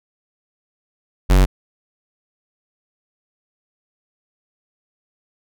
square tone, 46.76 Hz, F#1, 19 cents sharp, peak -10 dBFS, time 1.29-1.46 s, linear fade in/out 20 ms, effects none

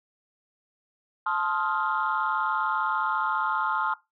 sine chord, F dominant seventh, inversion first, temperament just, 873.1 / 1047.7 / 1257.2 / 1396.9 Hz, A5 / C6 / Eb6 / F6, -14 / +2 / +18 / 0 cents, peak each -29 dBFS, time 1.26-3.94 s, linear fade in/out 5 ms, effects noise-tail reverb RT60 0.2 s tail -18 dB re dry + tanh soft clip ceiling -16 dBFS

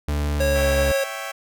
40% pulse tone with pitch glide, 73.42 to 69.86 Hz, D2 to C#2, 0 to +14 cents, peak -20 dBFS, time 0.08-0.92 s, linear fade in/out 5 ms, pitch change -86 cents, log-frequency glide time 0.39-0.63 s
square tone, 547 Hz, C#5, 23 cents flat, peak -20 dBFS, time 0.4-1.04 s, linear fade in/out 5 ms
15% pulse chord, C# diminished, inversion none, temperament equal, 554.4 / 659.3 / 784 Hz, C#5 / E5 / G5, 0 / 0 / 0 cents, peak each -27 dBFS, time 0.55-1.32 s, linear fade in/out 10 ms
effects none

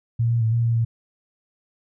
sine tone with pitch steps, 116.3 / 117.3 / 111.7 / 117.2 / 116.2 / 115.1 Hz, A#2 / A#2 / A2 / A#2 / A#2 / A#2, -4 / +11 / +27 / +10 / -5 / -22 cents, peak -17 dBFS, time 0.19-0.85 s, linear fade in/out 10 ms, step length 110 ms, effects none

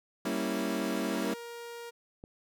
30% pulse chord, G diminished seventh, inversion none, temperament equal, 196 / 233.1 / 277.2 / 329.6 Hz, G3 / Bb3 / Db4 / Fb4, 0 / 0 / 0 / 0 cents, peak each -33 dBFS, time 0.25-1.34 s, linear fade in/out 5 ms
sawtooth tone, 470.7 Hz, A#4, 17 cents sharp, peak -37 dBFS, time 1.11-1.91 s, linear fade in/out 20 ms
click, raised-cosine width 2 ms, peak -32 dBFS, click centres 2.239 s
effects none

